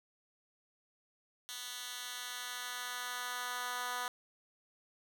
10% pulse tone with high-pass filter sweep, 246.9 Hz, B3, in tune, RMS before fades -41 dBFS, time 1.49-4.08 s, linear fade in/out 0 ms, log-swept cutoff 3100 to 1000 Hz, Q 1, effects none

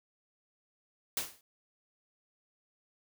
white noise with exponential decay, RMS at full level -30 dBFS, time 1.17-1.41 s, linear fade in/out 2 ms, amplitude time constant 52 ms, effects none

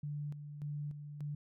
sine tone with tremolo, 146.83 Hz, D3, in tune, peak -37 dBFS, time 0.03-1.35 s, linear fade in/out 5 ms, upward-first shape square, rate 1.7 Hz, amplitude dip 55%, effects none

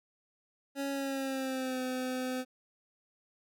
25% pulse tone with pitch glide, 277.2 to 255.7 Hz, C#4 to C4, 0 to -40 cents, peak -29 dBFS, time 0.75-2.45 s, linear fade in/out 50 ms, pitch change -140 cents, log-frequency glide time 0.91-1.81 s, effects none

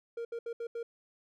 triangle tone bursts at uneven times, 466.2 Hz, A#4, in tune, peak -33 dBFS, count 5, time 0.17-0.25 / 0.32-0.39 / 0.46-0.53 / 0.6-0.67 / 0.75-0.83 s, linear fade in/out 5 ms, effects none

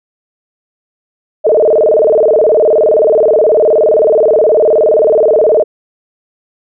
sine tone with vibrato, 523.3 Hz, C5, in tune, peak -5 dBFS, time 1.44-5.64 s, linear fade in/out 20 ms, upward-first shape square, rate 19 Hz, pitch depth 290 cents each way, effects none

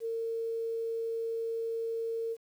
sine tone with quantisation, 455.9 Hz, A#4, 39 cents flat, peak -31 dBFS, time 0-2.37 s, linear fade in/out 50 ms, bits 10, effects none

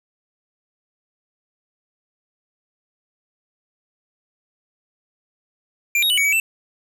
square tone with pitch steps, 2376 / 3766 / 2967 / 2249 / 2281 / 2666 Hz, D7 / A#7 / F#7 / C#7 / C#7 / E7, +20 / +17 / +4 / +24 / +49 / +19 cents, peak -16 dBFS, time 5.95-6.4 s, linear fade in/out 2 ms, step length 75 ms, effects none

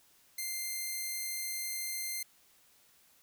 5% pulse tone, 2094 Hz, C7, 1 cent sharp, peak -25 dBFS, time 0.38-2.23 s, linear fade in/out 5 ms, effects white hiss -65 dBFS RMS until 3.22 s

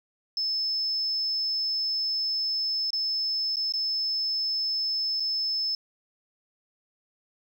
triangle tone with dropouts, 5240 Hz, E8, 11 cents flat, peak -22 dBFS, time 0.37-5.75 s, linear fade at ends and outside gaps 2 ms, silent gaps 2.905-2.931 / 3.559-3.568 / 3.723-3.737 / 5.199-5.203 s, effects tanh soft clip ceiling -23 dBFS

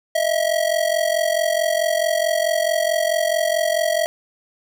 square ring-modulated tone, 646 Hz, E5, 35 cents flat, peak -15 dBFS, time 0.15-4.06 s, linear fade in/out 0 ms, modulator 22.3 Hz, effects none

